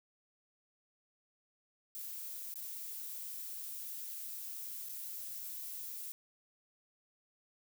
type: noise with dropouts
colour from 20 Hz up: violet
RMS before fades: -44 dBFS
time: 1.95-6.12 s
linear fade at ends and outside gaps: 0 ms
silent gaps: 2.54-2.557 / 4.887-4.894 s
effects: none